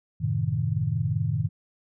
sine chord, F# diminished seventh, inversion none, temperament equal, 92.5 / 110 / 130.81 / 155.56 Hz, F#2 / A2 / C3 / Eb3, 0 / 0 / 0 / 0 cents, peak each -32 / -27 / -29 / -28 dBFS, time 0.2-1.49 s, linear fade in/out 20 ms, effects none

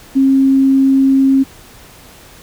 sine tone, 269.1 Hz, C4, 49 cents sharp, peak -7 dBFS, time 0.15-1.44 s, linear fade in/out 20 ms, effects pink hiss -40 dBFS RMS until 2.42 s

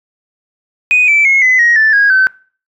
sine tone with pitch steps, 2489 / 2322 / 2167 / 2022 / 1886.3 / 1760 / 1642.1 / 1532.2 Hz, D#7 / D7 / C#7 / B6 / A#6 / A6 / G#6 / G6, 0 / -20 / -40 / +40 / +20 / 0 / -20 / -40 cents, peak -5 dBFS, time 0.91-2.27 s, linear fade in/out 0 ms, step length 170 ms, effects noise-tail reverb RT60 0.4 s tail -22 dB re dry + tanh soft clip ceiling -2 dBFS

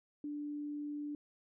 sine tone, 293.7 Hz, D4, in tune, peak -38 dBFS, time 0.24-1.15 s, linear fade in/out 2 ms, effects none

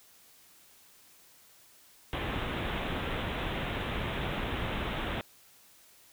pink low-pass noise, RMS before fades -34 dBFS, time 2.13-5.21 s, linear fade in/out 0 ms, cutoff 3700 Hz, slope 96 dB/octave, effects white hiss -59 dBFS RMS until 6.12 s

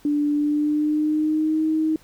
sine tone with pitch glide, 293.4 to 314.5 Hz, D4 to D#4, -2 to +19 cents, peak -18 dBFS, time 0.05-1.96 s, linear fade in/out 2 ms, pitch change +121 cents, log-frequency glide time 0.34-1.63 s, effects pink hiss -54 dBFS RMS until 2.03 s

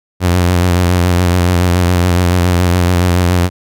sawtooth tone with vibrato, 88.9 Hz, F2, 31 cents sharp, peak -5 dBFS, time 0.2-3.5 s, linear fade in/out 50 ms, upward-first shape sine, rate 7.1 Hz, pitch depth 46 cents each way, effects none

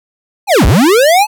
square linear two-way sweep, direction down then up, 880 to 40.64 to 880 Hz, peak -6 dBFS, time 0.47-1.27 s, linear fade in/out 50 ms, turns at 0.66 s, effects none

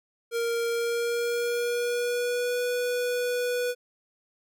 square tone with pitch glide, 466.2 to 490.8 Hz, A#4 to B4, 0 to -11 cents, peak -26 dBFS, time 0.31-3.75 s, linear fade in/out 50 ms, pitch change +89 cents, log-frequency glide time 0.7-2.61 s, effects none

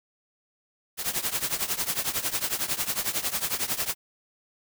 white noise with tremolo, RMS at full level -25 dBFS, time 0.97-3.95 s, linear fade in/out 50 ms, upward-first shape triangle, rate 11 Hz, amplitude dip 90%, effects none

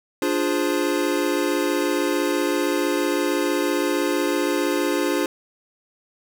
square chord, D half-diminished seventh, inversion none, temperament equal, 293.7 / 349.2 / 415.3 / 523.3 Hz, D4 / F4 / Ab4 / C5, 0 / 0 / 0 / 0 cents, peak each -25 / -25 / -28 / -28 dBFS, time 0.22-5.26 s, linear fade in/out 2 ms, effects none

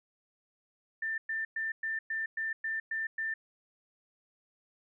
sine tone bursts, 1786 Hz, A6, 25 cents sharp, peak -31 dBFS, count 9, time 1.02-3.34 s, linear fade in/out 5 ms, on 160 ms, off 110 ms, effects none

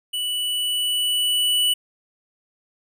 square tone with level ramp, 2960 Hz, F#7, in tune, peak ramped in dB -24 to -17 dBFS, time 0.13-1.74 s, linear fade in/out 10 ms, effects none

